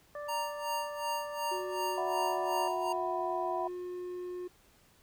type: harmonic tone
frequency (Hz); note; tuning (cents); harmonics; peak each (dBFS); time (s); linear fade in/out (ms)
587.3; D5; 0; 1 / 2 / 3; -39 / -45 / -49; 0.15-2.68; 2
type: tone with tremolo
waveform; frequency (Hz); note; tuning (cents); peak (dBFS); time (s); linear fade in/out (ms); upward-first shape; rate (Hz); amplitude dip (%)
square; 932.3; A#5; 0; -32; 0.28-2.93; 10; sine; 2.7; 85
type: tone with pitch glide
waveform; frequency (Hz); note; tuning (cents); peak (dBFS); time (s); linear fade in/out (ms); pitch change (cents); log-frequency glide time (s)
triangle; 367.4 to 359; F#4 to F4; -12 to +48; -35; 1.51-4.48; 10; -40; 1.98-3.2
type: chord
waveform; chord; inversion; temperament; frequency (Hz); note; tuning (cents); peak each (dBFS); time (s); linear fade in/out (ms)
sine; E suspended second; none; just; 659.3 / 741.7 / 988.9; E5 / F#5 / B5; 0 / +4 / +2; -36; 1.97-3.68; 10
effects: pink hiss -64 dBFS RMS until 5.02 s